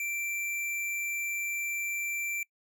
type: tone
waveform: square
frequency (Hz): 2349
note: D7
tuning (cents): 0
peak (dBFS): -32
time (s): 0-2.43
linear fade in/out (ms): 2
effects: noise-tail reverb RT60 0.1 s tail -25 dB re dry